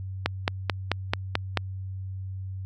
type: click train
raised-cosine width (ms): 0.3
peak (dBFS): -6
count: 7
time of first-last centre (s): 0.26-1.573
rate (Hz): 4.57
effects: added 95 Hz sine -32 dBFS peak until 2.65 s